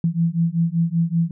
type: beating tone pair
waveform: sine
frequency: 164.81 / 170.01 Hz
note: E3 / F3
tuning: 0 / -46 cents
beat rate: 5.2 Hz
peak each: -20 dBFS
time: 0.04-1.31 s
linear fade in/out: 2 ms
effects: none